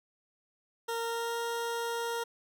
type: tone with pitch glide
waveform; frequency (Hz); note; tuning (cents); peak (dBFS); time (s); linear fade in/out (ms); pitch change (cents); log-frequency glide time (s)
20% pulse; 462 to 466.6; A#4 to A#4; -16 to +2; -27; 0.88-2.24; 10; +18; 1.05-1.37
effects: none